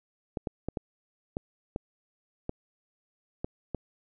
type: clicks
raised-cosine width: 2 ms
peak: -18 dBFS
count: 9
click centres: 0.372 / 0.472 / 0.686 / 0.772 / 1.369 / 1.761 / 2.494 / 3.445 / 3.747 s
effects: none